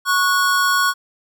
square tone pair together, 1108.7 / 1462.4 Hz, C#6 / F#6, 0 / -21 cents, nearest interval perfect fourth, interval 479 cents, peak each -18 dBFS, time 0.05-0.94 s, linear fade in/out 50 ms, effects none

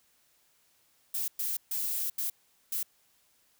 violet noise bursts at uneven times, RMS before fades -32 dBFS, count 5, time 1.14-1.28 / 1.39-1.57 / 1.71-2.1 / 2.18-2.3 / 2.72-2.83 s, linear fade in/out 5 ms, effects white hiss -68 dBFS RMS until 3.59 s

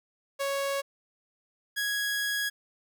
sawtooth tone pair in turn, 554.4 / 1661.3 Hz, C#5 / G#6, 0 / 0 cents, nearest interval octave + perfect fifth, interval 1900 cents, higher second, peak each -24 dBFS, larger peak neither, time 0.39-0.82 / 1.76-2.5 s, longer second, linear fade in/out 20 ms, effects none

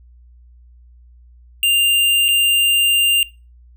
square tone with dropouts, 2794 Hz, F7, in tune, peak -13 dBFS, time 1.63-3.23 s, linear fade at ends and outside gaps 1 ms, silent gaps 2.283-2.287 s, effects noise-tail reverb RT60 0.3 s tail -21 dB re dry + added 60 Hz sine -43 dBFS peak until 3.76 s

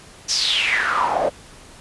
pink noise with band-pass filter sweep, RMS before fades -20 dBFS, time 0.28-1.3 s, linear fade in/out 20 ms, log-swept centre 6000 to 540 Hz, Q 6.9, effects pink hiss -44 dBFS RMS until 1.8 s + resampled to 24000 Hz

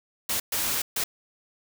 white noise bursts at uneven times, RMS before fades -27 dBFS, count 3, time 0.29-0.4 / 0.52-0.82 / 0.96-1.04 s, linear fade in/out 5 ms, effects none

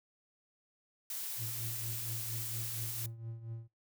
blue noise, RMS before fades -40 dBFS, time 1.1-3.06 s, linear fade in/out 2 ms
triangle tone with tremolo, 114.3 Hz, A#2, 34 cents flat, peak -36 dBFS, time 1.37-3.68 s, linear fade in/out 50 ms, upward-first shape triangle, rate 4.3 Hz, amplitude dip 75%
effects noise-tail reverb RT60 0.2 s tail -24 dB re dry

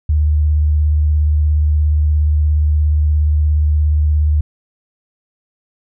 sine tone with vibrato, 75.5 Hz, D2, 48 cents sharp, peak -10 dBFS, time 0.09-4.41 s, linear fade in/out 5 ms, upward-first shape square, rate 17 Hz, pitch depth 23 cents each way, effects none

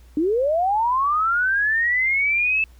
sine linear sweep, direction up, 288.4 to 2637 Hz, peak -17 dBFS, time 0.17-2.64 s, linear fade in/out 2 ms, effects added 60 Hz sine -45 dBFS peak until 2.79 s + pink hiss -58 dBFS RMS until 2.79 s

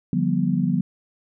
sine chord, G dominant seventh, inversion second, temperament just, 147 / 176.4 / 196 / 245 Hz, D3 / F3 / G3 / B3, +2 / +18 / 0 / -14 cents, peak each -26 / -22 / -25 / -24 dBFS, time 0.13-0.81 s, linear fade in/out 2 ms, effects none

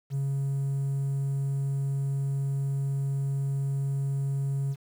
triangle tone, 137.9 Hz, C#3, 9 cents flat, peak -23 dBFS, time 0.1-4.76 s, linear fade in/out 50 ms, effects tanh soft clip ceiling -20 dBFS + 9-bit

